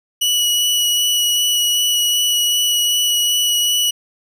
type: tone with vibrato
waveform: sawtooth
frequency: 2934 Hz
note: F#7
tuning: 15 cents flat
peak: -11 dBFS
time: 0.21-3.91 s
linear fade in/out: 10 ms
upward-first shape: sine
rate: 2.6 Hz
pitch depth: 11 cents each way
effects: none